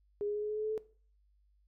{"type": "tone with pitch steps", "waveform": "sine", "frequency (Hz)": [411.7, 415, 418.4, 421.8, 425.2, 428.7, 432.2, 435.7], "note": ["G#4", "G#4", "G#4", "G#4", "G#4", "A4", "A4", "A4"], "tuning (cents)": [-15, -1, 13, 27, 41, -45, -31, -17], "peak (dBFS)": -32, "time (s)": [0.21, 0.778], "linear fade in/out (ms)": 0, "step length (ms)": 71, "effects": ["noise-tail reverb RT60 0.4 s tail -17 dB re dry", "added 50 Hz sine -66 dBFS peak until 1.67 s"]}